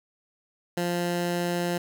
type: tone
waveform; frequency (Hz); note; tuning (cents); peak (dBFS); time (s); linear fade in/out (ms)
15% pulse; 174.61; F3; 0; -19; 0.77-1.78; 5
effects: none